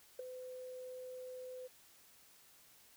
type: tone with ADSR envelope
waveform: sine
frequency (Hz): 508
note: B4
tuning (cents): +49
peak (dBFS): -35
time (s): 0.19-1.68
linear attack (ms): 5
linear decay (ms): 9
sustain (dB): -10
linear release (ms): 19
effects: tanh soft clip ceiling -35 dBFS + white hiss -64 dBFS RMS until 2.96 s